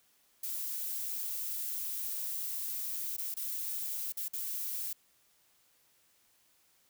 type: noise with dropouts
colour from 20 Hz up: violet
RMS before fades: -37 dBFS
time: 0.43-4.93 s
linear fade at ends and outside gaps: 5 ms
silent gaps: 3.167-3.181 / 3.342-3.367 / 4.123-4.17 / 4.283-4.333 s
effects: white hiss -69 dBFS RMS until 6.89 s